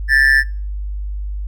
triangle tone with amplitude modulation, 1760 Hz, A6, in tune, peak -4 dBFS, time 0.08-0.44 s, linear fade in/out 50 ms, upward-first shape sine, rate 136 Hz, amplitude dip 75%, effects noise-tail reverb RT60 0.4 s tail -24 dB re dry + added 50 Hz sine -21 dBFS peak until 1.47 s

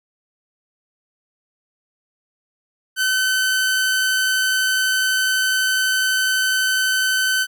sawtooth tone, 1524 Hz, G6, 49 cents flat, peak -13 dBFS, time 2.96-7.47 s, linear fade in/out 50 ms, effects none

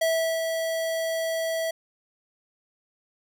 square tone with ADSR envelope, 653 Hz, E5, 17 cents flat, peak -21 dBFS, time 0.01-1.71 s, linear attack 8 ms, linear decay 380 ms, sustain -5 dB, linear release 6 ms, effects none

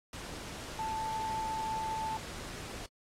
sine tone in noise, 880 Hz, A5, in tune, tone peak -33 dBFS, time 0.79-2.17 s, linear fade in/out 2 ms, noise pink, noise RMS -44 dBFS, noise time 0.13-2.86 s, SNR +8 dB, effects low-pass 9000 Hz 12 dB/octave + AAC 48 kbps

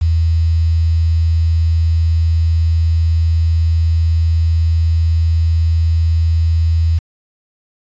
sine tone with quantisation, 82 Hz, E2, 9 cents flat, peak -10 dBFS, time 0.01-6.99 s, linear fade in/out 10 ms, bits 6, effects resampled to 16000 Hz

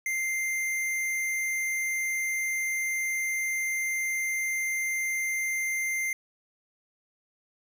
sine tone with hard clipping, 2093 Hz, C7, in tune, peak -28 dBFS, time 0.06-6.13 s, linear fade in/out 2 ms, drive 18 dB, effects none

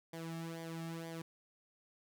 sawtooth tone with flanger, 164.81 Hz, E3, in tune, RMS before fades -44 dBFS, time 0.13-1.22 s, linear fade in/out 5 ms, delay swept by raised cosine 0.74 to 2.04 ms, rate 2.1 Hz, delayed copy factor -0.7, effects none

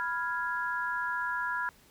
sine chord, F diminished, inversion second, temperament equal, 987.8 / 1396.9 / 1661.2 Hz, Cb6 / F6 / Ab6, 0 / 0 / 0 cents, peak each -34 / -34 / -34 dBFS, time 0-1.69 s, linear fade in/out 0 ms, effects pink hiss -60 dBFS RMS until 1.9 s

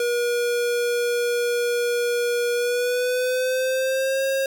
square tone with pitch glide, 480 to 538.8 Hz, B4 to C#5, -49 to -49 cents, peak -21 dBFS, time 0-4.46 s, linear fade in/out 2 ms, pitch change +200 cents, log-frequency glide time 2.54-4.23 s, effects none

